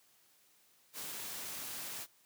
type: noise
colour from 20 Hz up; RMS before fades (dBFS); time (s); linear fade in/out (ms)
white; -43; 0.93-2.07; 50
effects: white hiss -68 dBFS RMS until 2.25 s + high-pass 100 Hz 12 dB/octave